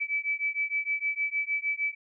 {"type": "beating tone pair", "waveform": "sine", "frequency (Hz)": [2300, 2306.5], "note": ["D7", "D7"], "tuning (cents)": [-37, -32], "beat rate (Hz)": 6.5, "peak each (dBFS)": [-30, -30], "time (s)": [0, 1.95], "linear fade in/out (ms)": 20, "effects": []}